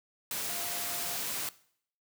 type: tone in noise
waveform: sine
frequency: 698.5 Hz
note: F5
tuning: in tune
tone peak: -45 dBFS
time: 0.49-1.16 s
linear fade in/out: 2 ms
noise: white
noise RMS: -35 dBFS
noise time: 0.31-1.49 s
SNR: -13 dB
effects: noise-tail reverb RT60 0.6 s tail -19 dB re dry + high-pass 100 Hz 12 dB/octave